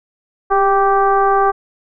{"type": "tone with frequency modulation", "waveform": "sine", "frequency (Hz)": 784, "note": "G5", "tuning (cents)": 0, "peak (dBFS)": -10, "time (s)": [0.5, 1.52], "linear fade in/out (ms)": 20, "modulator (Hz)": 387, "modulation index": 1.3, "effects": []}